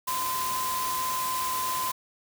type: tone in noise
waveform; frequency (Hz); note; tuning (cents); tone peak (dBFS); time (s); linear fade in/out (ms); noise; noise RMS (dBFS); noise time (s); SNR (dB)
sine; 1027; C6; -33; -28; 0.07-1.92; 10; white; -33; 0.07-1.92; +2
effects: none